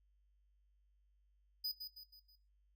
square tone with echo, 4978 Hz, D#8, in tune, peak -37 dBFS, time 1.64-1.72 s, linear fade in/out 10 ms, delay 160 ms, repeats 4, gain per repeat -7 dB, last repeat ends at 2.36 s, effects noise-tail reverb RT60 0.3 s tail -18 dB re dry + added 50 Hz sine -70 dBFS peak until 2.75 s

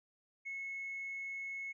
sine tone with hard clipping, 2188 Hz, C#7, 23 cents flat, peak -40 dBFS, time 0.45-1.73 s, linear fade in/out 20 ms, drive 1 dB, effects resampled to 22050 Hz

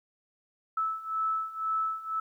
sine beating tone pair, 1307 / 1309 Hz, E6 / E6, -15 / -13 cents, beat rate 2 Hz, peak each -33 / -30 dBFS, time 0.77-2.2 s, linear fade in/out 5 ms, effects 11-bit

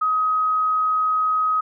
sine tone, 1263 Hz, D#6, 26 cents sharp, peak -17 dBFS, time 0.01-1.61 s, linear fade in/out 10 ms, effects none

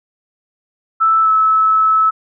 sine tone with pitch glide, 1318.5 to 1301.1 Hz, E6 to E6, 0 to -23 cents, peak -9 dBFS, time 1-2.11 s, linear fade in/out 20 ms, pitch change -23 cents, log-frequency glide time 1.22-1.29 s, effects none

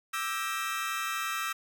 30% pulse chord, E half-diminished seventh, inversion third, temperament just, 1186.7 / 1318.5 / 1582.2 / 1898.7 Hz, D6 / E6 / G6 / Bb6, +18 / 0 / +16 / +31 cents, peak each -35 / -31 / -36 / -36 dBFS, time 0.13-1.53 s, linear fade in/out 10 ms, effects none

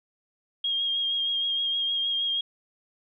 sine tone with vibrato, 3247 Hz, G#7, 40 cents flat, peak -24 dBFS, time 0.64-2.41 s, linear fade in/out 5 ms, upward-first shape triangle, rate 6.4 Hz, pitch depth 29 cents each way, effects none

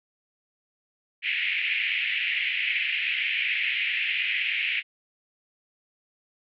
white band-pass noise, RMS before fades -27 dBFS, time 1.22-4.83 s, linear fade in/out 50 ms, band 2000 to 2800 Hz, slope 48 dB/octave, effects none

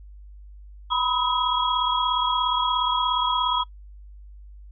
sine tone cluster, 970 / 1007 / 1270 / 3306 Hz, B5 / B5 / D#6 / G#7, -31 / +33 / +35 / -9 cents, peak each -26 dBFS, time 0.9-3.64 s, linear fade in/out 20 ms, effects noise-tail reverb RT60 0.1 s tail -24 dB re dry + added 50 Hz sine -41 dBFS peak until 4.71 s

